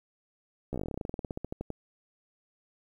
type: slowing click train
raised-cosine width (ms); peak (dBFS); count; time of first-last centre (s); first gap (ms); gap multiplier
2; -21; 24; 0.73-1.703; 14; 1.09
effects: 10-bit